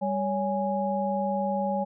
sine tone cluster, 198.1 / 562 / 828 Hz, G3 / C#5 / G#5, +18 / +24 / -5 cents, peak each -29 dBFS, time 0.01-1.85 s, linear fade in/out 20 ms, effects none

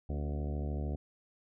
harmonic tone with a mistuned harmonic, 73.42 Hz, D2, in tune, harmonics 1 / 2 / 3 / 4 / 5 / 6 / 7 / 8 / 9 / 10, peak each -34 / -40 / -44 / -46 / -48 / -50 / -51 / -52 / -53 / -54 dBFS, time 0.09-0.96 s, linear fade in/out 5 ms, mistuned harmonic 4, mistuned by -50 cents, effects none

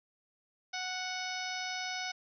harmonic tone, 739 Hz, F#5, 2 cents flat, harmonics 1 / 2 / 3 / 4 / 5 / 6 / 7 / 8, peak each -41 / -42 / -41 / -47 / -45 / -48 / -43 / -47 dBFS, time 0.73-2.12 s, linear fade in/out 10 ms, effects none

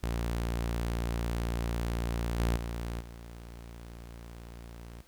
sawtooth tone with level steps, 58 Hz, A#1, 8 cents flat, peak -26 / -22 / -30 / -40 dBFS, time 0.03-5.02 s, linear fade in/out 5 ms, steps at 2.39 / 2.56 / 3 s, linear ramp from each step 10 ms, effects pink hiss -62 dBFS RMS until 5.07 s

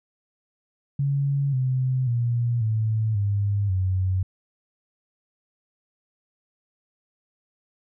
sine tone with pitch steps, 140 / 129.12 / 119.09 / 109.84 / 101.31 / 93.44 Hz, C#3 / C3 / A#2 / A2 / G#2 / F#2, +18 / -23 / +37 / -3 / -42 / +18 cents, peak -20 dBFS, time 0.99-4.23 s, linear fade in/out 5 ms, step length 540 ms, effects none

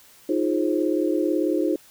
sine chord, F minor seventh, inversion third, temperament equal with one note detuned, 311.1 / 349.2 / 415.3 / 530.9 Hz, Eb4 / F4 / Ab4 / C5, 0 / 0 / 0 / +25 cents, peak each -23 / -24 / -28 / -28 dBFS, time 0.29-1.76 s, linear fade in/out 5 ms, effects white hiss -52 dBFS RMS until 1.9 s

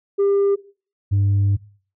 sine tone pair in turn, 399 / 99.75 Hz, G4 / G2, +31 / +31 cents, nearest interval 2 octaves, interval 2400 cents, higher first, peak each -12 dBFS, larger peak neither, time 0.18-0.56 / 1.11-1.57 s, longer second, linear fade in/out 20 ms, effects noise-tail reverb RT60 0.4 s tail -19 dB re dry + tanh soft clip ceiling -13 dBFS

